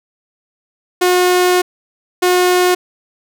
sawtooth tone bursts at uneven times, 361.1 Hz, F#4, 42 cents flat, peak -6 dBFS, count 2, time 1.01-1.62 / 2.22-2.75 s, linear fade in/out 10 ms, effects none

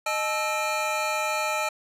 square tone cluster, 616 / 863 / 1317 / 2403 Hz, D#5 / A5 / E6 / D7, -17 / -34 / -2 / +39 cents, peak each -31 dBFS, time 0.06-1.69 s, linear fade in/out 5 ms, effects low-pass 11000 Hz 12 dB/octave

